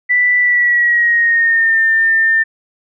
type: tone with pitch glide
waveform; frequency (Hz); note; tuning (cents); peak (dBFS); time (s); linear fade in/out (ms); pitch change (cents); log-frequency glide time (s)
sine; 1975.5 to 1801.1; B6 to A6; 0 to +40; -9; 0.09-2.44; 20; -160; 0.39-1.79
effects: none